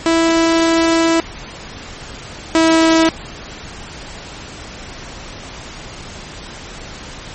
sawtooth tone pair in turn, 329.6 / 324.9 Hz, E4 / E4, 0 / -25 cents, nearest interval unison, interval 25 cents, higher first, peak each -7 / -5 dBFS, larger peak second, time 0.06-1.2 / 2.55-3.09 s, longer first, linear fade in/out 0 ms, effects pink hiss -32 dBFS RMS until 7.34 s + MP3 32 kbps

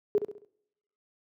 sine tone with echo, 415.3 Hz, G#4, in tune, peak -20 dBFS, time 0.15-0.18 s, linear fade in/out 0 ms, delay 67 ms, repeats 4, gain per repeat -8 dB, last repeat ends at 0.448 s, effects noise-tail reverb RT60 0.9 s tail -26 dB re dry + high-pass 150 Hz 12 dB/octave

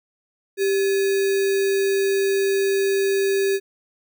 sine tone with sample-and-hold, 392 Hz, G4, in tune, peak -17 dBFS, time 0.57-3.6 s, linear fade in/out 50 ms, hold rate 2100 Hz, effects none

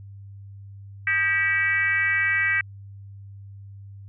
sine tone with frequency modulation, 1938 Hz, B6, 33 cents flat, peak -19 dBFS, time 1.07-2.61 s, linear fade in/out 2 ms, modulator 351 Hz, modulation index 1.1, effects added 99 Hz sine -39 dBFS peak until 4.08 s

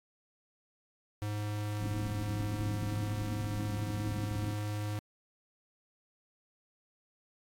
square tone, 104.7 Hz, G#2, 15 cents sharp, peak -34 dBFS, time 1.22-4.99 s, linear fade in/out 0 ms
white low-pass noise, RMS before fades -40 dBFS, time 1.79-4.56 s, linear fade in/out 50 ms, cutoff 330 Hz, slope 96 dB/octave
effects AAC 64 kbps

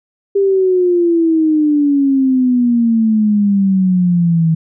sine exponential sweep, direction down, 400 to 160 Hz, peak -9 dBFS, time 0.35-4.55 s, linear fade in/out 10 ms, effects none

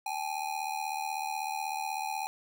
square ring-modulated tone, 823 Hz, G#5, 16 cents flat, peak -30 dBFS, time 0.06-2.27 s, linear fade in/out 0 ms, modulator 38.1 Hz, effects none

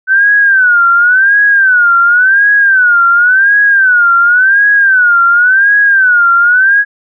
sine tone with vibrato, 1513 Hz, F#6, 38 cents sharp, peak -4 dBFS, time 0.07-6.85 s, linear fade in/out 50 ms, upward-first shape sine, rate 0.92 Hz, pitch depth 160 cents each way, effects none

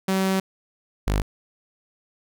sawtooth tone pair in turn, 190.8 / 50.54 Hz, G3 / G#1, -47 / -46 cents, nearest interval octave + major seventh, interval 2299 cents, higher first, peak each -16 dBFS, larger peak neither, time 0.08-0.4 / 1.07-1.22 s, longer first, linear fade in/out 5 ms, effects none

